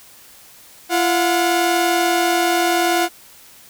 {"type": "tone pair together", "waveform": "sawtooth", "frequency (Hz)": [341.4, 723.4], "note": ["F4", "F#5"], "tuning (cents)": [-39, -39], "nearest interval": "octave + minor second", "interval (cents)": 1300, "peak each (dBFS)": -14, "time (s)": [0.89, 3.09], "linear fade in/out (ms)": 50, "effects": ["white hiss -45 dBFS RMS until 3.69 s"]}